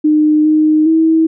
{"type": "tone with pitch steps", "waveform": "sine", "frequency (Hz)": [304.7, 308.7, 322], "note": ["D#4", "D#4", "E4"], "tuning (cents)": [-36, -14, -41], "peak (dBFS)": -7, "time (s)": [0.04, 1.27], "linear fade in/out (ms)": 10, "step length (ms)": 410, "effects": []}